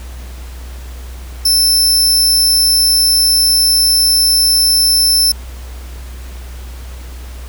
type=tone; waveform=sawtooth; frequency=5310 Hz; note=E8; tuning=12 cents sharp; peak=-6 dBFS; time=1.45-5.32 s; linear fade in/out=5 ms; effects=added 62 Hz sine -26 dBFS peak until 7.48 s + pink hiss -38 dBFS RMS until 7.48 s